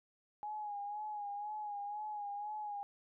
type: tone with vibrato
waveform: sine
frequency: 830.6 Hz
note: G#5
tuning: in tune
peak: -39 dBFS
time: 0.43-2.83 s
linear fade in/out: 0 ms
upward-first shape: sine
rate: 2 Hz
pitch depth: 45 cents each way
effects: none